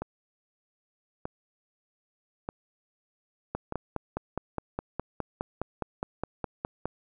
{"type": "two click trains", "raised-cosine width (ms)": 1, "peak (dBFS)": [-19, -16], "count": [4, 17], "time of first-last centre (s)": [[0.02, 3.724], [3.55, 6.856]], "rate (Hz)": [0.81, 4.84], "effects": []}